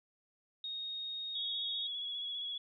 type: tone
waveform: sine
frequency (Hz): 3729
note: A#7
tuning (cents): 0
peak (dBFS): -38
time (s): 0.64-1.87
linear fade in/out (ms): 2
type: tone with vibrato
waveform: sine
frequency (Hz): 3364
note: G#7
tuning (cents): +22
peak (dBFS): -37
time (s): 1.35-2.58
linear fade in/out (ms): 5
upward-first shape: sine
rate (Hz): 15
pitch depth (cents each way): 29
effects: none